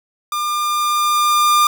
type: tone with level ramp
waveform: 45% pulse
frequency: 1201 Hz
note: D6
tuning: 38 cents sharp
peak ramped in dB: -19 to -10 dBFS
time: 0.32-1.67 s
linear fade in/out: 2 ms
effects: none